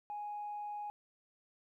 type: tone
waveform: sine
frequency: 830.6 Hz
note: G#5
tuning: in tune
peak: -38 dBFS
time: 0.1-0.9 s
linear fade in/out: 0 ms
effects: tanh soft clip ceiling -35 dBFS + 13-bit